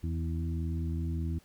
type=harmonic tone with a mistuned harmonic; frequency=81.8 Hz; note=E2; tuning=13 cents flat; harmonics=1 / 2 / 3 / 4; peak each=-31 / -37 / -41 / -43 dBFS; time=0.03-1.39 s; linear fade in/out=10 ms; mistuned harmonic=3; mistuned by=+23 cents; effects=pink hiss -63 dBFS RMS until 1.44 s